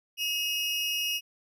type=tone pair together; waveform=35% pulse; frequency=2567 / 2862 Hz; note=E7 / F7; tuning=-47 / +42 cents; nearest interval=major second; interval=189 cents; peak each=-32 / -27 dBFS; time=0.17-1.21 s; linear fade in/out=50 ms; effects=none